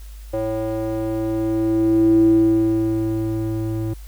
square tone with band-pass filter sweep, 110 Hz, A2, in tune, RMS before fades -19 dBFS, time 0.33-3.94 s, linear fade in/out 10 ms, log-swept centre 490 to 230 Hz, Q 7.5, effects added 51 Hz sine -34 dBFS peak until 4.07 s + white hiss -50 dBFS RMS until 4.07 s

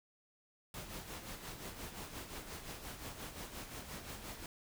pink noise with tremolo, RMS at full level -45 dBFS, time 0.74-4.46 s, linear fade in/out 2 ms, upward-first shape sine, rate 5.7 Hz, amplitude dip 55%, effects none

